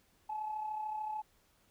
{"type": "tone with amplitude modulation", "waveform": "sine", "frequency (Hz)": 858, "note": "A5", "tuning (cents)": -44, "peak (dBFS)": -33, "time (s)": [0.29, 1.22], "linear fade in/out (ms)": 10, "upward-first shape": "sine", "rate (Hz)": 33.5, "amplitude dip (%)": 50, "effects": ["tanh soft clip ceiling -29 dBFS", "pink hiss -70 dBFS RMS until 1.7 s"]}